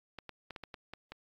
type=clicks; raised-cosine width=0.3 ms; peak=-27 dBFS; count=8; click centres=0.187 / 0.293 / 0.507 / 0.562 / 0.637 / 0.742 / 0.936 / 1.12 s; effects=AAC 48 kbps